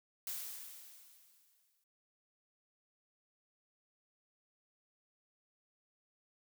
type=noise with exponential decay; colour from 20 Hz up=blue; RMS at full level=-40 dBFS; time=0.27-1.84 s; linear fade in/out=2 ms; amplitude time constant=340 ms; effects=none